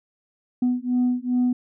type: beating tone pair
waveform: sine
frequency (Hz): 246.9 / 249.4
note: B3 / B3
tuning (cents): 0 / +17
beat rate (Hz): 2.5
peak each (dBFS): -21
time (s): 0.62-1.53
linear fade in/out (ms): 5
effects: tanh soft clip ceiling -15 dBFS